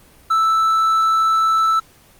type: tone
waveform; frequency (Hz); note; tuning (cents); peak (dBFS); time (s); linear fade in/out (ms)
triangle; 1318.5; E6; 0; -11; 0.3-1.8; 10
effects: pink hiss -49 dBFS RMS until 2.19 s + Opus 24 kbps